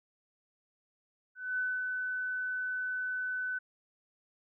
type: tone with ADSR envelope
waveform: sine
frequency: 1505 Hz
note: F#6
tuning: 29 cents sharp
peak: -29 dBFS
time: 1.35-3.59 s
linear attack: 230 ms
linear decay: 230 ms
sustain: -3 dB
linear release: 12 ms
effects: none